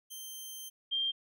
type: tone pair in turn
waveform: 10% pulse / sine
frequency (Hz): 3136 / 3182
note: G7 / G7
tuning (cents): 0 / +25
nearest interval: unison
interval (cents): 25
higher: second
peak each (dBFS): -34 / -29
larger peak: second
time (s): 0.1-0.7 / 0.91-1.12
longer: first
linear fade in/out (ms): 20
effects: none